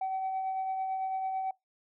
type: tone with tremolo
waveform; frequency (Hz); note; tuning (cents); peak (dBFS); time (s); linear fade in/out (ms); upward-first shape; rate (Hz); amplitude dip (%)
sine; 762; G5; -49; -27; 0.01-1.51; 5; triangle; 9; 40
effects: noise-tail reverb RT60 0.2 s tail -25 dB re dry + tanh soft clip ceiling -27 dBFS